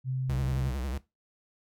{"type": "tone", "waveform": "sine", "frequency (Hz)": 130, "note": "C3", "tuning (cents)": -11, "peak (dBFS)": -28, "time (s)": [0.04, 0.73], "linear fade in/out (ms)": 50}
{"type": "tone with vibrato", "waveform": "square", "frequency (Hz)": 65.41, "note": "C2", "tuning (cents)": 0, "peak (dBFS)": -32, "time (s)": [0.29, 0.98], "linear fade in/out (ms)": 5, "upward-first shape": "sine", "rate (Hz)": 11, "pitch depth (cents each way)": 150}
{"effects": ["noise-tail reverb RT60 0.2 s tail -17 dB re dry"]}